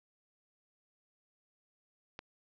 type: click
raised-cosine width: 0.3 ms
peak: -27 dBFS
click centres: 2.191 s
effects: resampled to 16000 Hz + 9-bit